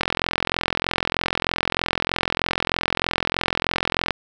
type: click train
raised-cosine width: 0.3 ms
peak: -3 dBFS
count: 178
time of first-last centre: 0.01-4.107 s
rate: 43.2 Hz
effects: none